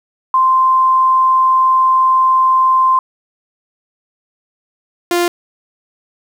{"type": "tone pair in turn", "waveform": ["sine", "sawtooth"], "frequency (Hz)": [1043, 348.8], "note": ["C6", "F4"], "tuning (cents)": [-6, -2], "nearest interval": "octave + perfect fifth", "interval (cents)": 1896, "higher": "first", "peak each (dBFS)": -8, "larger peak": "neither", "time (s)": [[0.34, 2.99], [5.11, 5.28]], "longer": "first", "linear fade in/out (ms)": 2, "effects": ["8-bit"]}